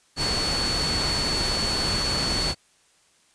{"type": "tone in noise", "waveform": "sine", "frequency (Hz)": 4435, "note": "C#8", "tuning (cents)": 0, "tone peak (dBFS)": -25, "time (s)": [0.16, 2.55], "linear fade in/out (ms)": 50, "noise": "pink", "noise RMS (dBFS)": -27, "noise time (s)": [0.16, 2.55], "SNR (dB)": -1, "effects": ["white hiss -61 dBFS RMS until 3.34 s", "resampled to 22050 Hz"]}